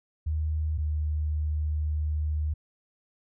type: tone pair in turn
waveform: sine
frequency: 77.5 / 76.17 Hz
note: D#2 / D#2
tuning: -6 / -36 cents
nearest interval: unison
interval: 30 cents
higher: first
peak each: -25 / -25 dBFS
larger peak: neither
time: 0.26-0.78 / 0.78-2.54 s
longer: second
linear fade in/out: 10 ms
effects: none